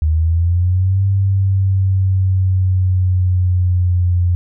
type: linear two-way sweep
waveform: sine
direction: up then down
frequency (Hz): 76.6 to 98 to 88.1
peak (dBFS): -11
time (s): 0.02-4.35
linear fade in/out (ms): 0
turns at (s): 1.05
effects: none